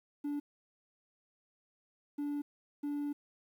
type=tone bursts at uneven times; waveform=triangle; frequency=290 Hz; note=D4; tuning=22 cents flat; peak=-31 dBFS; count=3; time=0.24-0.4 / 2.18-2.42 / 2.83-3.13 s; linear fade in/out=10 ms; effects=tanh soft clip ceiling -27 dBFS + 11-bit